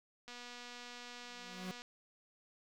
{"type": "click train", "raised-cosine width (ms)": 0.2, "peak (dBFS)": -33, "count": 375, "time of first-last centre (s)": [0.28, 1.819], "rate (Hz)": 243}
{"type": "tone with exponential growth", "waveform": "40% pulse", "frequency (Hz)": 184.7, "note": "F#3", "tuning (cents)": -3, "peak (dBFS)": -38, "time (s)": [1.2, 1.71], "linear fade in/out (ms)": 0, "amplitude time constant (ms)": 110}
{"effects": []}